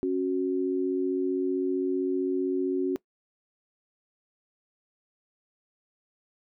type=tone pair together; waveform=sine; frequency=274.5 / 370 Hz; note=C#4 / F#4; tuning=-17 / 0 cents; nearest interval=perfect fourth; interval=517 cents; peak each=-28 / -26 dBFS; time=0.03-2.96 s; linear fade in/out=0 ms; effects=noise-tail reverb RT60 0.1 s tail -21 dB re dry